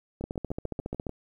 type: two click trains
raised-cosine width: 2 ms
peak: -19 / -23 dBFS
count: 13 / 7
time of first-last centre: 0.24-1.068 / 0.21-1.094 s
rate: 14.5 / 6.79 Hz
effects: 10-bit